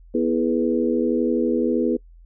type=harmonic tone with a mistuned harmonic; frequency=81.7 Hz; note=E2; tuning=15 cents flat; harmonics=3 / 4 / 5 / 6; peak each=-22 / -23 / -24 / -25 dBFS; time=0.14-1.97 s; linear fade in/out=10 ms; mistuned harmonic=5; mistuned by=+39 cents; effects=noise-tail reverb RT60 0.1 s tail -24 dB re dry + added 42 Hz sine -44 dBFS peak until 2.25 s